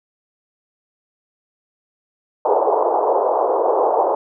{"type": "band-pass noise", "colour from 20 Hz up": "pink", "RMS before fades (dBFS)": -17, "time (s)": [2.45, 4.15], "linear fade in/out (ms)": 2, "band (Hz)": [400, 980], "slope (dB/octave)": 48, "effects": []}